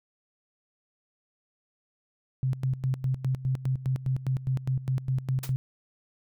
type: tone with tremolo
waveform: sine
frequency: 130.81 Hz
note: C3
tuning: in tune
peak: -23 dBFS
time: 2.43-5.56 s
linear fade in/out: 0 ms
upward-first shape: square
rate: 4.9 Hz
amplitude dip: 80%
type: noise with exponential decay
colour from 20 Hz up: white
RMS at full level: -31 dBFS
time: 5.43-5.53 s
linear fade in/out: 5 ms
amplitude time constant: 21 ms
effects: none